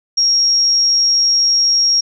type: tone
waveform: sine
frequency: 5588 Hz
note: F8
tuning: in tune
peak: -10 dBFS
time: 0.17-2.01 s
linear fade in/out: 10 ms
effects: none